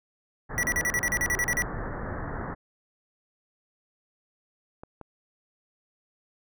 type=low-pass noise; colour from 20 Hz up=pink; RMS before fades=-34 dBFS; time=0.49-2.55 s; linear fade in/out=20 ms; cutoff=1900 Hz; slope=96 dB/octave
type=tone bursts; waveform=square; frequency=1948 Hz; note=B6; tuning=24 cents flat; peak=-24 dBFS; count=12; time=0.58-1.621 s; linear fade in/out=0 ms; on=51 ms; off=39 ms
type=clicks; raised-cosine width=1 ms; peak=-27 dBFS; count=2; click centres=4.835 / 5.013 s
effects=none